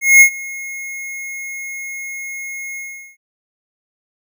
square tone with ADSR envelope, 2160 Hz, C#7, 45 cents flat, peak -3 dBFS, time 0.01-3.17 s, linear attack 200 ms, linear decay 85 ms, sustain -23 dB, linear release 400 ms, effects none

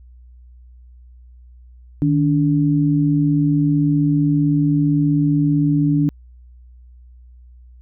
sine tone pair together, 152.67 / 288.2 Hz, D#3 / D4, -33 / -33 cents, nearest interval major seventh, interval 1100 cents, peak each -16 dBFS, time 2.02-6.09 s, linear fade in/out 0 ms, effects added 61 Hz sine -41 dBFS peak until 7.81 s

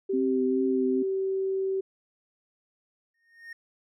sine tone with pitch glide, 387.9 to 384.1 Hz, G4 to G4, -18 to -35 cents, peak -25 dBFS, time 0.09-1.81 s, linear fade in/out 10 ms, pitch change -17 cents, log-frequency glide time 0.33-1.19 s
sine tone with vibrato, 261.4 Hz, C4, 1 cent flat, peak -25 dBFS, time 0.13-1.03 s, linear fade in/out 10 ms, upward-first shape triangle, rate 2.4 Hz, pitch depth 33 cents each way
triangle tone with exponential growth, 1845 Hz, A#6, 18 cents flat, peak -35 dBFS, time 3.14-3.53 s, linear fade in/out 5 ms, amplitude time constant 84 ms
effects none

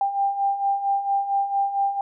sine beating tone pair, 791 / 795.4 Hz, G5 / G5, +15 / +25 cents, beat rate 4.4 Hz, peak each -27 / -21 dBFS, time 0.01-2.01 s, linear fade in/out 2 ms, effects none

